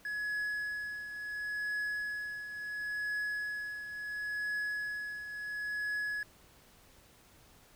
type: tone with tremolo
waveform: triangle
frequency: 1688 Hz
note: G#6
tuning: 28 cents sharp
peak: -30 dBFS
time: 0.05-6.23 s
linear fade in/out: 2 ms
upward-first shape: triangle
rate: 0.72 Hz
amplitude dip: 65%
effects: pink hiss -61 dBFS RMS until 7.75 s